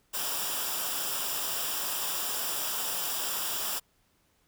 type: noise with comb filter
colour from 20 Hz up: white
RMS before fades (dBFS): -32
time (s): 0.13-3.8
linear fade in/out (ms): 20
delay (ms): 0.47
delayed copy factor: -0.65
effects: pink hiss -69 dBFS RMS until 4.47 s